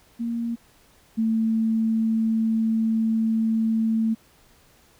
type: tone pair in turn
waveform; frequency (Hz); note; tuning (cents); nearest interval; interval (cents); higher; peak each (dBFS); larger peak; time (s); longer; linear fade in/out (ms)
sine; 233.1 / 223.2; A#3 / A3; 0 / +25; minor second; 75; first; -24 / -19; second; 0.19-0.56 / 1.17-4.15; second; 20
effects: pink hiss -57 dBFS RMS until 4.99 s